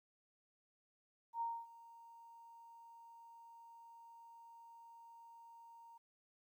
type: tone with ADSR envelope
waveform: sine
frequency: 927 Hz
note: A#5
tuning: 10 cents flat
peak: -36 dBFS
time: 1.33-5.98 s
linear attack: 80 ms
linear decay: 250 ms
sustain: -20 dB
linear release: 9 ms
effects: 13-bit